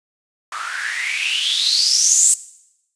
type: noise with band-pass filter sweep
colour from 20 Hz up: blue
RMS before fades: -18 dBFS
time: 0.52-2.34 s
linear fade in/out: 2 ms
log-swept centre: 1200 to 8100 Hz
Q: 9.2
effects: noise-tail reverb RT60 0.8 s tail -18 dB re dry + resampled to 22050 Hz